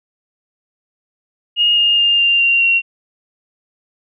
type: tone with pitch steps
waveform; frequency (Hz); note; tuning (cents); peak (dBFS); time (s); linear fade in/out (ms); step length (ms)
sine; 2857 / 2834 / 2811 / 2789 / 2766 / 2744; F7 / F7 / F7 / F7 / F7 / F7; +39 / +25 / +11 / -3 / -17 / -31; -10; 1.56-2.82; 50; 210
effects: none